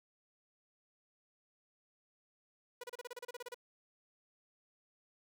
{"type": "tone bursts", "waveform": "sawtooth", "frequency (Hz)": 488.3, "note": "B4", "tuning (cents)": -20, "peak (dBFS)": -39, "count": 13, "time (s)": [2.81, 3.545], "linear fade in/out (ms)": 5, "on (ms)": 27, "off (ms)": 32, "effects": []}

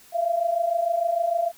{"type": "tone pair together", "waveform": "sine", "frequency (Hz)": [660, 686.6], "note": ["E5", "F5"], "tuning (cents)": [2, -30], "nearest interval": "minor second", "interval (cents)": 68, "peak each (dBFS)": [-26, -22], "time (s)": [0.12, 1.52], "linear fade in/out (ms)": 50, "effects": ["white hiss -52 dBFS RMS until 1.57 s"]}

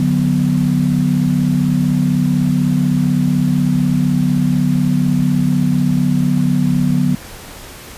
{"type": "chord", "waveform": "sine", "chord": "B minor", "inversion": "first", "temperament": "equal with one note detuned", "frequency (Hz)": [146.83, 182.77, 246.9], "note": ["D3", "F#3", "B3"], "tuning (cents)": [0, -21, 0], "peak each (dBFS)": -16, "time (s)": [0, 7.15], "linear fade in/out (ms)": 2, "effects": ["pink hiss -34 dBFS RMS until 7.97 s", "resampled to 32000 Hz"]}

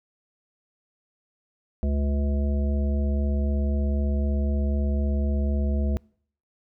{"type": "harmonic tone with a mistuned harmonic", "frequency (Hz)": 71.3, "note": "C#2", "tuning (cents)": 49, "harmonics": [1, 3, 5, 7, 9], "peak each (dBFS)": [-22, -29, -38, -39, -38], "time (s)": [1.83, 5.97], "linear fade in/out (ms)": 0, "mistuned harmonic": 1, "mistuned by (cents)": -32, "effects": ["noise-tail reverb RT60 0.6 s tail -26 dB re dry"]}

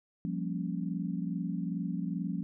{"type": "chord", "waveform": "sine", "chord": "G half-diminished seventh", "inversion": "third", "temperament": "equal with one note detuned", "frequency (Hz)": [174.61, 197.02, 233.1, 277.2], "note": ["F3", "G3", "Bb3", "Db4"], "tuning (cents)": [0, 9, 0, 0], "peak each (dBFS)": [-34, -37, -40, -39], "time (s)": [0.25, 2.43], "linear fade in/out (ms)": 0, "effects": []}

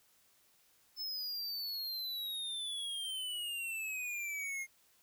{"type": "exponential sweep", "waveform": "square", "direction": "down", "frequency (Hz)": [5274, 2125], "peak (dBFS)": -38, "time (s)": [0.96, 4.67], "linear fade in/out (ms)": 50, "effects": ["white hiss -69 dBFS RMS until 5.02 s"]}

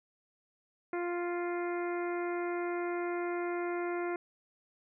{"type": "harmonic tone", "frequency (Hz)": 349.4, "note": "F4", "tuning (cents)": 1, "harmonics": [1, 2, 3, 4, 5, 6, 7], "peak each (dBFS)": [-33, -40, -44, -44, -49, -46, -53], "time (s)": [0.93, 4.16], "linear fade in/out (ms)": 2, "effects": []}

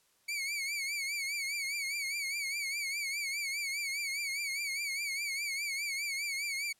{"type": "tone with vibrato", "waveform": "sawtooth", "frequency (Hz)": 2253, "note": "C#7", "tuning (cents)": 28, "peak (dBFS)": -30, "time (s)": [0.28, 6.73], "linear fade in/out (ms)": 10, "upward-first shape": "triangle", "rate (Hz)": 4.9, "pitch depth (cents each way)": 110, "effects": ["white hiss -70 dBFS RMS until 6.79 s", "low-pass 12000 Hz 12 dB/octave"]}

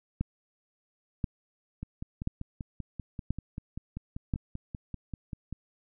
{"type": "two click trains", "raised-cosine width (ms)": 5, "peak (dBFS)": [-24, -16], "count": [20, 5], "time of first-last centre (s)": [[1.83, 5.526], [0.21, 4.338]], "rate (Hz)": [5.14, 0.969], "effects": []}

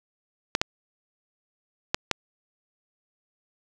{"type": "clicks", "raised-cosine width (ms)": 0.2, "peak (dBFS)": -4, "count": 4, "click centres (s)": [0.551, 0.615, 1.945, 2.113], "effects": []}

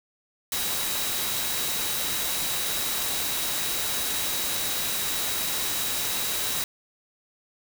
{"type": "tone in noise", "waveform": "sine", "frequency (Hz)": 3866, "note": "B7", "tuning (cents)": -38, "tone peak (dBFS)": -35, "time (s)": [0.52, 6.64], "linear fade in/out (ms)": 2, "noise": "white", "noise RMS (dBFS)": -28, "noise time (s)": [0.52, 6.64], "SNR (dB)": -10, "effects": []}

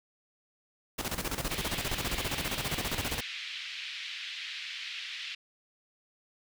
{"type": "noise with tremolo", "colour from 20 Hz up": "pink", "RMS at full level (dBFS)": -32, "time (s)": [0.98, 3.21], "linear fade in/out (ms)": 10, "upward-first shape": "square", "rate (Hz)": 15, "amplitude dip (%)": 70}
{"type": "band-pass noise", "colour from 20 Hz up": "white", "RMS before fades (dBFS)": -40, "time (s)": [1.5, 5.35], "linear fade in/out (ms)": 5, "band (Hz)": [2000, 3700], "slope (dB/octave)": 24}
{"effects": []}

